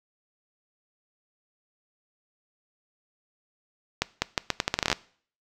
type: accelerating click train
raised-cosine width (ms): 0.2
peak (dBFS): -5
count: 14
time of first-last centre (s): 4.02-4.928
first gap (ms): 200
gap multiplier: 0.79
effects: noise-tail reverb RT60 0.5 s tail -21 dB re dry